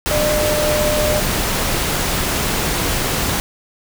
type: tone in noise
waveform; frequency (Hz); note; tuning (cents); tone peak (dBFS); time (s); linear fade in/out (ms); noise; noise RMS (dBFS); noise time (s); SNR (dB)
sine; 602; D5; +43; -17; 0.11-1.2; 0; pink; -19; 0.06-3.4; -1
effects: none